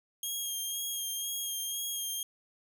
10% pulse tone with vibrato, 3241 Hz, G#7, 43 cents flat, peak -26 dBFS, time 0.23-2.23 s, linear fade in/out 2 ms, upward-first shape sine, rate 2 Hz, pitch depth 26 cents each way, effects none

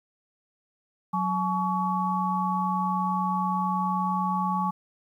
sine tone cluster, 184 / 855 / 1126 Hz, F#3 / A5 / C#6, -9 / -50 / +27 cents, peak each -28 dBFS, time 1.13-4.71 s, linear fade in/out 10 ms, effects 10-bit

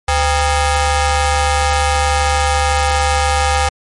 sawtooth ring-modulated tone, 436.6 Hz, A4, 13 cents flat, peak -5 dBFS, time 0.08-3.69 s, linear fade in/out 5 ms, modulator 363 Hz, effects MP3 48 kbps

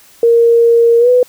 sine tone with pitch glide, 466.2 to 496.8 Hz, A#4 to B4, 0 to +10 cents, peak -5 dBFS, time 0.23-1.23 s, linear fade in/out 2 ms, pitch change +110 cents, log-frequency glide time 0.99-1.09 s, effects white hiss -44 dBFS RMS until 1.28 s

